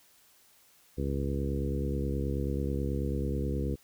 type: harmonic tone with a mistuned harmonic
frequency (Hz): 69.3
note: C#2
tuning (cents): 0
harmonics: 1 / 2 / 3 / 4 / 5 / 6 / 7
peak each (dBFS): -32 / -35 / -37 / -38 / -39 / -40 / -40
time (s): 0.97-3.76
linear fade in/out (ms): 20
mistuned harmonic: 1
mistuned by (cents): +15
effects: white hiss -62 dBFS RMS until 3.83 s